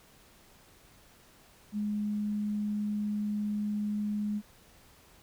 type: tone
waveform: sine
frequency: 208.7 Hz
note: G#3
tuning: 9 cents sharp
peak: -29 dBFS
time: 1.72-4.42 s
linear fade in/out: 50 ms
effects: pink hiss -59 dBFS RMS until 5.22 s